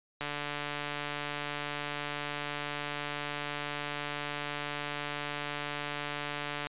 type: click train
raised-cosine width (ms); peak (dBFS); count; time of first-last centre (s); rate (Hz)
0.3; -19; 944; 0.21-6.669; 146
effects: resampled to 8000 Hz